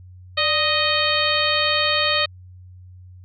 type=harmonic tone with a mistuned harmonic; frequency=622.3 Hz; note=D#5; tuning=in tune; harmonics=1 / 2 / 3 / 4 / 5 / 6 / 7; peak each=-25 / -25 / -25 / -25 / -25 / -25 / -25 dBFS; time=0.37-2.26 s; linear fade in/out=10 ms; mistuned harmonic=1; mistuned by=-88 cents; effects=added 91 Hz sine -40 dBFS peak until 3.24 s